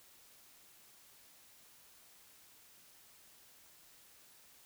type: silence
effects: white hiss -62 dBFS RMS until 4.65 s